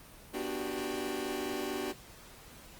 sawtooth chord, G major seventh, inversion first, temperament just, 245 / 294 / 367.5 / 392 Hz, B3 / D4 / F#4 / G4, -14 / +2 / -12 / 0 cents, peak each -38 / -35 / -34 / -35 dBFS, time 0.33-1.93 s, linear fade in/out 20 ms, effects pink hiss -53 dBFS RMS until 2.79 s + Opus 24 kbps

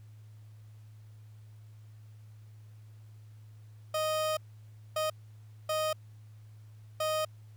30% pulse tone bursts at uneven times, 622.3 Hz, D#5, in tune, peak -26 dBFS, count 4, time 3.94-4.37 / 4.96-5.1 / 5.69-5.93 / 7-7.25 s, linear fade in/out 5 ms, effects added 107 Hz sine -49 dBFS peak until 7.56 s + pink hiss -69 dBFS RMS until 7.56 s

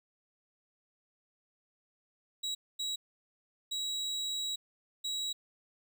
35% pulse tone bursts at uneven times, 3872 Hz, B7, 35 cents flat, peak -31 dBFS, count 4, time 2.43-2.55 / 2.79-2.96 / 3.71-4.56 / 5.04-5.33 s, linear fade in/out 10 ms, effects none

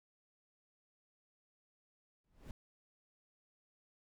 brown noise with exponential growth, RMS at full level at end -45 dBFS, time 2.24-2.51 s, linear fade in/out 2 ms, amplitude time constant 57 ms, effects none

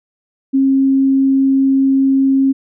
sine tone, 269.5 Hz, C#4, 49 cents flat, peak -9 dBFS, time 0.53-2.53 s, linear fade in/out 20 ms, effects none

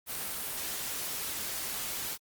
white noise, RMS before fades -36 dBFS, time 0.06-2.18 s, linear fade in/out 50 ms, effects Opus 32 kbps

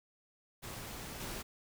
pink noise with level steps, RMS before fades -45 / -42 dBFS, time 0.62-1.43 s, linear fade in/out 20 ms, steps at 1.2 s, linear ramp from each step 5 ms, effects none

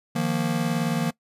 square chord, Eb suspended second, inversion none, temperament just, 155.56 / 175.01 / 233.3 Hz, Eb3 / F3 / Bb3, 0 / +4 / +2 cents, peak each -28 / -28 / -27 dBFS, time 0.15-1.11 s, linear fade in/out 10 ms, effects noise-tail reverb RT60 0.1 s tail -21 dB re dry + resampled to 32000 Hz

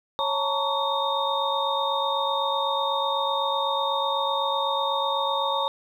sine tone cluster, 551 / 880 / 928 / 1127 / 3679 Hz, C#5 / A5 / A#5 / C#6 / A#7, -11 / 0 / -8 / +28 / -24 cents, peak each -29 dBFS, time 0.19-5.68 s, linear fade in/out 0 ms, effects 9-bit

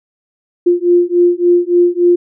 sine beating tone pair, 349.2 / 352.7 Hz, F4 / F4, 0 / +17 cents, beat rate 3.5 Hz, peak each -11 dBFS, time 0.66-2.16 s, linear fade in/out 10 ms, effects none

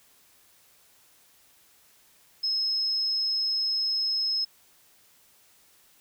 sine tone, 5170 Hz, E8, 34 cents flat, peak -24 dBFS, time 2.43-4.45 s, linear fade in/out 10 ms, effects white hiss -60 dBFS RMS until 6 s

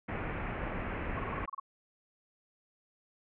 pink low-pass noise, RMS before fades -37 dBFS, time 0.08-1.46 s, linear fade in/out 10 ms, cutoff 2500 Hz, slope 48 dB/octave
sine tone bursts, 1096 Hz, C#6, 20 cents flat, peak -36 dBFS, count 9, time 1.17-1.599 s, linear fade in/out 5 ms, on 21 ms, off 30 ms
effects none

